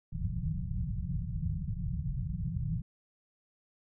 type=low-pass noise; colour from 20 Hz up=white; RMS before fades=-34 dBFS; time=0.12-2.82 s; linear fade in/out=10 ms; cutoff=180 Hz; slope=96 dB/octave; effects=none